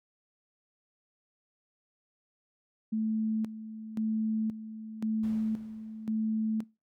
sine tone with tremolo, 219.1 Hz, A3, 7 cents flat, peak -27 dBFS, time 2.92-6.64 s, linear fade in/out 10 ms, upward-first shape square, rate 0.95 Hz, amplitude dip 75%
brown noise with exponential decay, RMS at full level -42 dBFS, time 5.23-6.57 s, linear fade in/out 5 ms, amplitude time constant 290 ms
effects noise-tail reverb RT60 0.3 s tail -25 dB re dry + high-pass 100 Hz 12 dB/octave

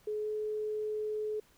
sine tone with pitch glide, 424.5 to 427.2 Hz, G#4 to G#4, +38 to +49 cents, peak -32 dBFS, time 0.07-1.4 s, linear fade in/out 5 ms, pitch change +11 cents, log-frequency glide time 0.22-0.27 s, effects pink hiss -65 dBFS RMS until 1.57 s

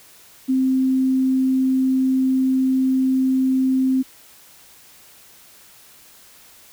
sine tone, 261.6 Hz, C4, in tune, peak -15 dBFS, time 0.48-4.03 s, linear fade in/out 20 ms, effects white hiss -48 dBFS RMS until 6.72 s

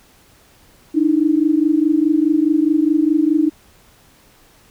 sine tone pair together, 296.4 / 321.2 Hz, D4 / E4, +16 / -45 cents, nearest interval minor second, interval 139 cents, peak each -15 dBFS, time 0.94-3.5 s, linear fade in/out 20 ms, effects pink hiss -51 dBFS RMS until 4.7 s

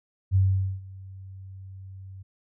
sine tone with ADSR envelope, 95.5 Hz, G2, 45 cents flat, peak -16 dBFS, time 0.31-2.23 s, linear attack 45 ms, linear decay 450 ms, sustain -23 dB, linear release 12 ms, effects none

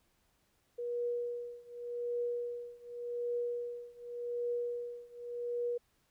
sine tone with tremolo, 480.5 Hz, B4, 48 cents flat, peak -31 dBFS, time 0.78-5.78 s, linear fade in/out 10 ms, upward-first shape triangle, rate 0.87 Hz, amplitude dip 95%, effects pink hiss -74 dBFS RMS until 6.1 s

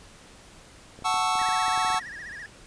clicks, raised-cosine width 2 ms, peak -30 dBFS, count 11, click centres 0.99 / 1.023 / 1.142 / 1.355 / 1.416 / 1.488 / 1.682 / 1.777 / 1.848 / 1.903 / 1.945 s
square chord, F# minor seventh, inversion none, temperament equal, 740 / 880 / 1108.7 / 1318.5 Hz, F#5 / A5 / C#6 / E6, 0 / 0 / 0 / 0 cents, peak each -29 dBFS, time 1.04-2 s, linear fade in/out 20 ms
triangle tone with vibrato, 1778 Hz, A6, 18 cents sharp, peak -35 dBFS, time 1.39-2.46 s, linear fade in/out 0 ms, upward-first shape sine, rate 15 Hz, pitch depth 150 cents each way
effects pink hiss -50 dBFS RMS until 2.66 s + resampled to 22050 Hz

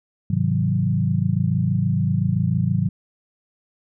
sine chord, Ab dominant seventh, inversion none, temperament equal with one note detuned, 103.83 / 130.81 / 158.92 / 185 Hz, Ab2 / C3 / Eb3 / Gb3, 0 / 0 / +37 / 0 cents, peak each -23 dBFS, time 0.3-2.89 s, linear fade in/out 5 ms, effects none

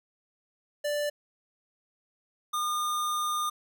square tone pair in turn, 587.3 / 1213.9 Hz, D5 / D#6, 0 / -43 cents, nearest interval octave + minor second, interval 1257 cents, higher second, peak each -28 dBFS, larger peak neither, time 0.84-1.1 / 2.53-3.5 s, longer second, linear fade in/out 10 ms, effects none

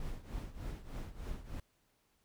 brown noise with tremolo, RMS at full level -39 dBFS, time 0-1.6 s, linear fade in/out 2 ms, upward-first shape triangle, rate 3.3 Hz, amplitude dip 85%, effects pink hiss -75 dBFS RMS until 2.24 s

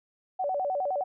sine tone with vibrato, 656 Hz, E5, 9 cents flat, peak -26 dBFS, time 0.39-1.04 s, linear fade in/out 10 ms, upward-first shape square, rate 9.7 Hz, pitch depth 230 cents each way, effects none

